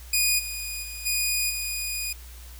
10% pulse tone with level steps, 2466 Hz, D#7, 16 cents flat, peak -11 / -22 / -26 / -14 / -19 dBFS, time 0.13-2.13 s, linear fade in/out 5 ms, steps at 0.38 / 0.82 / 1.05 / 1.49 s, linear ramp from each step 20 ms, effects added 60 Hz sine -41 dBFS peak until 2.59 s + white hiss -49 dBFS RMS until 2.59 s

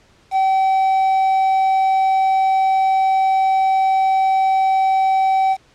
triangle tone with quantisation, 767 Hz, G5, 38 cents flat, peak -11 dBFS, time 0.31-5.57 s, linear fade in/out 50 ms, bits 6, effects pink hiss -53 dBFS RMS until 5.74 s + low-pass 6000 Hz 12 dB/octave

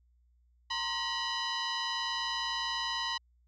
sine tone with frequency modulation, 1046.5 Hz, C6, in tune, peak -31 dBFS, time 0.7-3.18 s, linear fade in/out 10 ms, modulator 987 Hz, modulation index 3.9, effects added 60 Hz sine -64 dBFS peak until 3.47 s

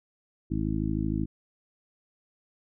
harmonic tone, 53.1 Hz, G#1, 39 cents sharp, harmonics 1 / 2 / 3 / 4 / 5 / 6, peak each -33 / -33 / -33 / -33 / -33 / -33 dBFS, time 0.5-1.26 s, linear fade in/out 20 ms, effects none

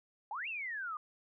sine exponential two-way sweep, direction up then down, 777 to 2811 to 1188 Hz, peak -37 dBFS, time 0.31-0.97 s, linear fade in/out 2 ms, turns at 0.48 s, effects none

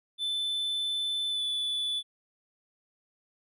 triangle tone with pitch glide, 3520 to 3468 Hz, A7 to A7, 0 to -26 cents, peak -27 dBFS, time 0.18-2.03 s, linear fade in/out 50 ms, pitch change -26 cents, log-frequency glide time 1.3-1.42 s, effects none

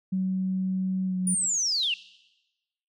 sine tone with pitch glide, 187.7 to 184.37 Hz, F#3 to F#3, +25 to -6 cents, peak -23 dBFS, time 0.12-1.35 s, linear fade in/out 10 ms, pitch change -31 cents, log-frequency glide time 1.05-1.18 s
sine linear sweep, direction down, 9700 to 2637 Hz, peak -23 dBFS, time 1.27-1.94 s, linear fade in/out 2 ms
triangle tone with exponential decay, 3200 Hz, G7, 35 cents sharp, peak -26 dBFS, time 1.83-1.91 s, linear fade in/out 1 ms, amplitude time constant 17 ms
effects noise-tail reverb RT60 1.0 s tail -19 dB re dry + tanh soft clip ceiling -15 dBFS

